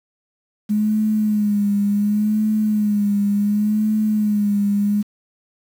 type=tone with vibrato; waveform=sine; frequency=208.9 Hz; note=G#3; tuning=10 cents sharp; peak=-15 dBFS; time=0.69-5.03 s; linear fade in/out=20 ms; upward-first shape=sine; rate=0.69 Hz; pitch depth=53 cents each way; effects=7-bit